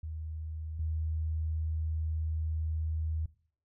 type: tone pair in turn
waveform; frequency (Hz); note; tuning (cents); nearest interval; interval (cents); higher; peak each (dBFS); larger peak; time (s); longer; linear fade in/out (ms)
sine; 78.8 / 79.19; D#2 / D#2; +23 / +31; unison; 8; second; -36 / -30; second; 0.03-0.79 / 0.79-3.26; second; 5
effects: noise-tail reverb RT60 0.5 s tail -19 dB re dry